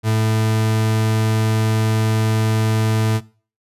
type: tone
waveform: 40% pulse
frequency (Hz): 110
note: A2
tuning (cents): 0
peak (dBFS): -14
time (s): 0.03-3.21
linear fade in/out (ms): 50
effects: noise-tail reverb RT60 0.4 s tail -21 dB re dry + resampled to 32000 Hz